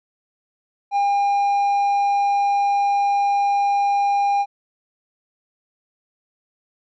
triangle tone, 805 Hz, G5, 46 cents sharp, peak -14 dBFS, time 0.91-4.46 s, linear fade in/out 50 ms, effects resampled to 16000 Hz

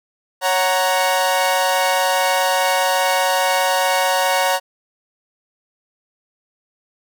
sawtooth chord, F# major, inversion second, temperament equal, 554.4 / 740 / 932.3 Hz, C#5 / F#5 / A#5, 0 / 0 / 0 cents, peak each -16 dBFS, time 0.41-4.6 s, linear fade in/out 50 ms, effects none

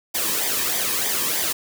white noise with flanger, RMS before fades -23 dBFS, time 0.14-1.53 s, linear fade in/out 10 ms, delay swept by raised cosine 0.72 to 1.45 ms, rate 3.2 Hz, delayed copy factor -0.65, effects none

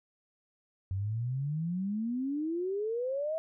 sine exponential sweep, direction up, 92.5 to 655 Hz, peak -30 dBFS, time 0.91-3.38 s, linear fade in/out 0 ms, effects none

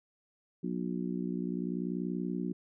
harmonic tone, 60.5 Hz, B1, 35 cents flat, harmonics 3 / 4 / 5 / 6, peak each -35 / -37 / -39 / -41 dBFS, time 0.63-2.53 s, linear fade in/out 10 ms, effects none

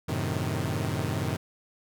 sawtooth chord, F# diminished seventh, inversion none, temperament equal, 92.5 / 110 / 130.81 / 155.56 Hz, F#2 / A2 / C3 / Eb3, 0 / 0 / 0 / 0 cents, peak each -29 dBFS, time 0.08-1.37 s, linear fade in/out 10 ms, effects none

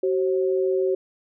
sine tone pair together, 378.3 / 535 Hz, F#4 / C5, +38 / +38 cents, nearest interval tritone, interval 600 cents, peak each -20 / -26 dBFS, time 0.03-0.95 s, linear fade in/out 5 ms, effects none

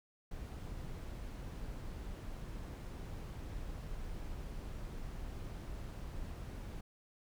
brown noise, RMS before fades -44 dBFS, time 0.31-6.81 s, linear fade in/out 5 ms, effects none

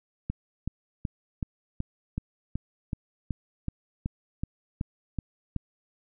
click train, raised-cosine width 5 ms, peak -17 dBFS, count 15, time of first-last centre 0.3-5.563 s, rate 2.66 Hz, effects none

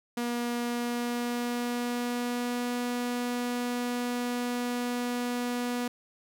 sawtooth tone with pitch glide, 239.5 to 243.8 Hz, A#3 to B3, +47 to -22 cents, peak -25 dBFS, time 0.17-5.88 s, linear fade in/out 5 ms, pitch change +31 cents, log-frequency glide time 0.64-2.73 s, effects none

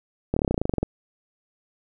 slowing click train, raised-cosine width 2 ms, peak -9 dBFS, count 15, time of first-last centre 0.34-0.83 s, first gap 25 ms, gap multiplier 1.05, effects none

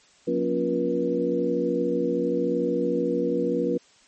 sine tone cluster, 180.4 / 237.4 / 278.3 / 351.5 / 480.9 Hz, F#3 / A#3 / C#4 / F4 / B4, -44 / +32 / +7 / +11 / -46 cents, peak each -31 / -31 / -28 / -28 / -25 dBFS, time 0.27-3.78 s, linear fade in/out 10 ms, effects white hiss -57 dBFS RMS until 4.07 s + MP3 32 kbps

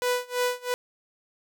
sawtooth tone with tremolo, 494.3 Hz, B4, 1 cent sharp, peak -18 dBFS, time 0.02-0.74 s, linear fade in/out 0 ms, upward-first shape sine, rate 3 Hz, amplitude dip 95%, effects none

